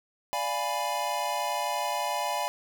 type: chord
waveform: square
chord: D diminished seventh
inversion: none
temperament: equal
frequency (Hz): 587.3 / 698.5 / 830.6 / 987.8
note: D5 / F5 / Ab5 / Cb6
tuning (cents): 0 / 0 / 0 / 0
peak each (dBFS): -36 / -35 / -33 / -33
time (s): 0.33-2.48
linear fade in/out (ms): 0
effects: none